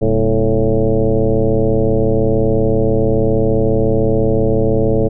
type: tone with frequency modulation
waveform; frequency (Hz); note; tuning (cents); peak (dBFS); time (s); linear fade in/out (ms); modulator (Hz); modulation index
sine; 211.6; G#3; +33; -10; 0.01-5.09; 20; 114; 3.1
effects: none